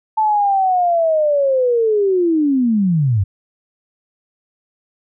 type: linear sweep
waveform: sine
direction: down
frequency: 880 to 90 Hz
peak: -12 dBFS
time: 0.17-3.24 s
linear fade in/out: 10 ms
effects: none